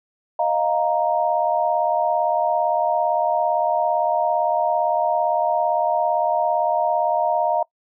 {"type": "chord", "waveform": "sine", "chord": "Eb suspended second", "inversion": "none", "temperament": "just", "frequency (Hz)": [622.3, 700, 933.4], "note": ["Eb5", "F5", "Bb5"], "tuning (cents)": [0, 4, 2], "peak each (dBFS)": [-22, -21, -22], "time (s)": [0.39, 7.63], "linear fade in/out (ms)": 5, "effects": ["noise-tail reverb RT60 0.1 s tail -23 dB re dry"]}